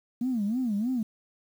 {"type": "tone with vibrato", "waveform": "sine", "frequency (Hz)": 228.6, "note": "A#3", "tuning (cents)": -34, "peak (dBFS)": -24, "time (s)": [0.21, 1.03], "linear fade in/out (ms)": 5, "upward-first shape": "sine", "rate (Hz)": 3.2, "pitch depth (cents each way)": 230, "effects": ["tanh soft clip ceiling -21 dBFS", "9-bit"]}